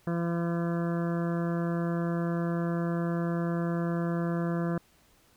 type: harmonic tone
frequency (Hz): 170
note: F3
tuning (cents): -46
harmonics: 1 / 2 / 3 / 4 / 6 / 7 / 8 / 9 / 10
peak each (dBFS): -28 / -34 / -38 / -40 / -44 / -45 / -46 / -47 / -48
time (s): 0.07-4.78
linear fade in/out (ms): 2
effects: pink hiss -63 dBFS RMS until 5.36 s